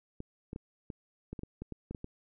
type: clicks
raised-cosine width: 3 ms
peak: -27 dBFS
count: 12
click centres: 0.204 / 0.531 / 0.561 / 0.902 / 1.33 / 1.392 / 1.434 / 1.62 / 1.723 / 1.91 / 1.948 / 2.044 s
effects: none